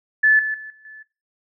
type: tone with level steps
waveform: sine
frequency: 1737 Hz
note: A6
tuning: 23 cents flat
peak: -11 / -21 / -33 / -48 / -38 dBFS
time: 0.23-1.03 s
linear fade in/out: 10 ms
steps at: 0.39 / 0.54 / 0.7 / 0.85 s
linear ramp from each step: 2 ms
effects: noise-tail reverb RT60 0.3 s tail -17 dB re dry